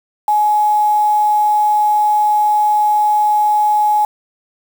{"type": "tone with quantisation", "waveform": "sine", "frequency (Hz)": 842, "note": "G#5", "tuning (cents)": 24, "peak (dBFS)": -10, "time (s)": [0.28, 4.05], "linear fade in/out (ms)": 2, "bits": 5, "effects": []}